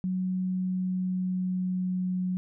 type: tone with pitch glide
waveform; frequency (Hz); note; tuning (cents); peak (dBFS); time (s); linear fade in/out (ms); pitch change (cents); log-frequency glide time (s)
sine; 185 to 183.19; F#3 to F#3; 0 to -17; -26; 0.04-2.37; 0; -17; 0.4-2.2
effects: none